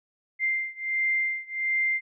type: beating tone pair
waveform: sine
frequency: 2093 / 2094.4 Hz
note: C7 / C7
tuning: 0 / +1 cents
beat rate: 1.4 Hz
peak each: -27 / -28 dBFS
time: 0.39-2.01 s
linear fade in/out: 50 ms
effects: none